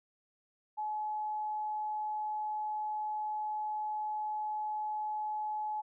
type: tone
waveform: sine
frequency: 852 Hz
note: G#5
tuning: 44 cents sharp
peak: -33 dBFS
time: 0.77-5.82 s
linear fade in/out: 20 ms
effects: none